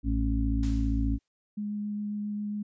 harmonic tone, 55 Hz, A1, in tune, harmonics 1 / 2 / 4 / 5, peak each -26 / -33 / -35 / -30 dBFS, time 0.03-1.19 s, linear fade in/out 50 ms
white noise with exponential decay, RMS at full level -43 dBFS, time 0.63-1.28 s, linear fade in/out 0 ms, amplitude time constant 140 ms
sine tone with vibrato, 207.7 Hz, G#3, in tune, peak -30 dBFS, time 1.57-2.63 s, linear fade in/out 10 ms, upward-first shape sine, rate 7.4 Hz, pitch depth 8 cents each way
effects resampled to 16000 Hz

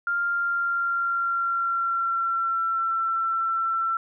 sine tone with pitch glide, 1396.9 to 1343.9 Hz, F6 to E6, 0 to +33 cents, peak -22 dBFS, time 0.07-3.97 s, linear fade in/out 2 ms, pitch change -67 cents, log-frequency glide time 0.26-2.95 s, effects none

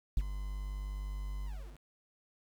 triangle tone with ADSR envelope, 49.65 Hz, G1, 23 cents sharp, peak -21 dBFS, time 0.17-1.8 s, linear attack 4 ms, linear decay 42 ms, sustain -13 dB, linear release 340 ms, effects 9-bit

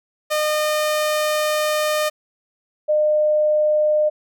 sawtooth / sine tone pair in turn, 609 / 606.7 Hz, D#5 / D#5, -37 / -44 cents, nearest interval unison, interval 7 cents, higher first, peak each -14 dBFS, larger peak neither, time 0.3-2.1 / 2.88-4.1 s, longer first, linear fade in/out 20 ms, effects none

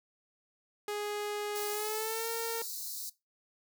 sawtooth tone with pitch glide, 415.3 to 458.2 Hz, G#4 to A#4, 0 to -30 cents, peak -30 dBFS, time 0.88-2.62 s, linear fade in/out 2 ms, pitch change +170 cents, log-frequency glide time 1.71-2.28 s
white high-pass noise, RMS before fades -40 dBFS, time 1.55-3.1 s, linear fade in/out 10 ms, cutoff 3900 Hz, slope 96 dB/octave
effects noise-tail reverb RT60 0.2 s tail -18 dB re dry

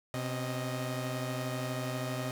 sawtooth tone cluster, 127.7 / 267.8 / 622 Hz, C3 / C4 / D#5, -42 / +40 / -1 cents, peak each -31 / -38 / -35 dBFS, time 0.14-2.31 s, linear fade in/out 0 ms, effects none

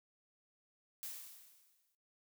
blue noise with exponential decay, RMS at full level -43 dBFS, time 1.03-1.95 s, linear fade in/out 0 ms, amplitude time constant 200 ms, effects noise-tail reverb RT60 0.2 s tail -18 dB re dry

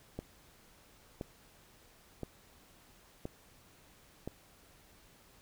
click train, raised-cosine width 2 ms, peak -25 dBFS, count 5, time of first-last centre 0.19-4.276 s, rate 0.979 Hz, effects pink hiss -62 dBFS RMS until 5.41 s

